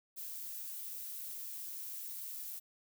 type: noise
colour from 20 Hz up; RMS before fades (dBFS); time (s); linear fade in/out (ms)
violet; -44; 0.16-2.6; 20
effects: none